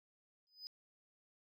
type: tone with exponential growth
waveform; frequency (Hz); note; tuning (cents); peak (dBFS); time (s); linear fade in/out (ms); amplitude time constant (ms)
triangle; 5000; D#8; +8; -40; 0.47-0.67; 0; 43
effects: tanh soft clip ceiling -39 dBFS